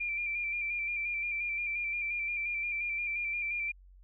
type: tone with vibrato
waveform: sine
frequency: 2375 Hz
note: D7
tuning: 19 cents sharp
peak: -31 dBFS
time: 0-3.72 s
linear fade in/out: 10 ms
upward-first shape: square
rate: 5.7 Hz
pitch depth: 29 cents each way
effects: added 46 Hz sine -53 dBFS peak until 4.03 s